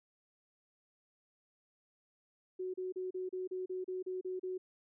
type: tone bursts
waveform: sine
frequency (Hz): 370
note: F#4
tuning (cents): 0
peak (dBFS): -36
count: 11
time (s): 2.59-4.58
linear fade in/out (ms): 10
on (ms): 150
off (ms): 34
effects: none